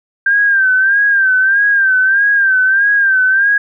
sine tone with vibrato, 1580 Hz, G6, 13 cents sharp, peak -8 dBFS, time 0.26-3.58 s, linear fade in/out 5 ms, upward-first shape sine, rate 1.6 Hz, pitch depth 77 cents each way, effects none

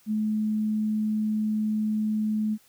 sine tone, 214.7 Hz, A3, 42 cents flat, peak -23 dBFS, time 0.06-2.58 s, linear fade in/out 50 ms, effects white hiss -60 dBFS RMS until 2.68 s

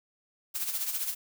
blue noise with tremolo, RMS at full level -30 dBFS, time 0.54-1.15 s, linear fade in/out 20 ms, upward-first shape sine, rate 15 Hz, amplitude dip 60%, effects none

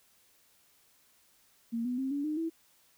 sine tone with pitch steps, 231.3 / 247.9 / 265.7 / 284.8 / 305.2 / 327.1 Hz, A#3 / B3 / C4 / C#4 / D#4 / E4, -13 / +7 / +27 / +47 / -33 / -13 cents, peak -30 dBFS, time 1.72-2.5 s, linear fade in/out 20 ms, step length 130 ms, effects white hiss -66 dBFS RMS until 2.97 s

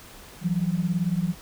sine beating tone pair, 166.3 / 184.3 Hz, E3 / F#3, +16 / -7 cents, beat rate 18 Hz, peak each -25 dBFS, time 0.41-1.35 s, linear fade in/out 50 ms, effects pink hiss -46 dBFS RMS until 1.41 s

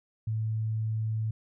sine tone, 110 Hz, A2, in tune, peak -27 dBFS, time 0.27-1.31 s, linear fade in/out 5 ms, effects none

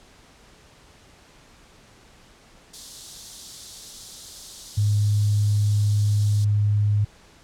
white high-pass noise, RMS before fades -37 dBFS, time 2.73-6.45 s, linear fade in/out 10 ms, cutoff 3400 Hz, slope 48 dB/octave
sine tone, 103.83 Hz, G#2, in tune, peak -17 dBFS, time 4.77-7.05 s, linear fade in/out 10 ms
effects pink hiss -52 dBFS RMS until 7.43 s + low-pass 8000 Hz 12 dB/octave

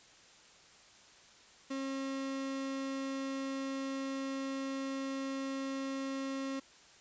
35% pulse tone, 270 Hz, C#4, 45 cents flat, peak -34 dBFS, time 1.7-6.6 s, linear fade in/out 10 ms, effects white hiss -59 dBFS RMS until 7 s + resampled to 16000 Hz

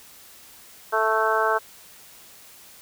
harmonic tone, 220 Hz, A3, in tune, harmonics 2 / 3 / 4 / 5 / 6 / 7, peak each -26 / -26 / -26 / -26 / -26 / -26 dBFS, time 0.92-1.59 s, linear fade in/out 20 ms, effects white hiss -48 dBFS RMS until 2.81 s

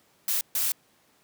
blue noise bursts at uneven times, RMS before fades -26 dBFS, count 2, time 0.28-0.41 / 0.55-0.72 s, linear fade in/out 2 ms, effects pink hiss -63 dBFS RMS until 1.23 s + high-pass 150 Hz 12 dB/octave

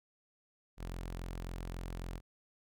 sawtooth tone, 43.65 Hz, F1, in tune, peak -36 dBFS, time 0.77-2.21 s, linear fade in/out 50 ms, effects none

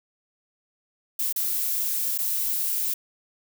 violet noise with dropouts, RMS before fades -26 dBFS, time 1.19-2.94 s, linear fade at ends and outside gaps 5 ms, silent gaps 1.327-1.36 / 2.178-2.186 s, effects none

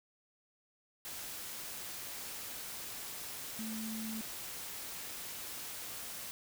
sine tone in noise, 220.8 Hz, A3, 6 cents sharp, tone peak -39 dBFS, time 3.59-4.21 s, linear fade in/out 0 ms, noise white, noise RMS -44 dBFS, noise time 1.05-6.31 s, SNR +2 dB, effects none

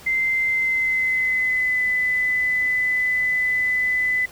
sine tone with pitch glide, 2079 to 2005 Hz, C7 to B6, -12 to +26 cents, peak -18 dBFS, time 0.06-4.26 s, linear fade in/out 10 ms, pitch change -62 cents, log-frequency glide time 0.48-1.82 s, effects pink hiss -44 dBFS RMS until 4.31 s

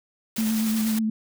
white noise with tremolo, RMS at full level -32 dBFS, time 0.36-0.99 s, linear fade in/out 5 ms, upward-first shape square, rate 9.9 Hz, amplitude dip 25%
sine tone with vibrato, 220 Hz, A3, in tune, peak -21 dBFS, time 0.38-1.1 s, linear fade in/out 5 ms, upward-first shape sine, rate 8.5 Hz, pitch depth 27 cents each way
effects none

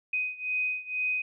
sine beating tone pair, 2503 / 2505.1 Hz, D#7 / D#7, +10 / +11 cents, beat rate 2.1 Hz, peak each -30 / -32 dBFS, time 0.13-1.22 s, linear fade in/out 5 ms, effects none

